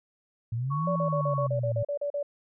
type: exponential two-way sweep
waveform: sine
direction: up then down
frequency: 110 to 174.61 to 110 Hz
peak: -27 dBFS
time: 0.52-1.83 s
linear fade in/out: 5 ms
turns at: 0.89 s
type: tone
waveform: sine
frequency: 1112 Hz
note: C#6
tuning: 5 cents sharp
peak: -30 dBFS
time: 0.7-1.48 s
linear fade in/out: 20 ms
type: tone bursts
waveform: sine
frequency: 576 Hz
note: D5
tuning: 34 cents flat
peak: -27 dBFS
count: 11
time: 0.87-2.229 s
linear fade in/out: 5 ms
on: 89 ms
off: 38 ms
effects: none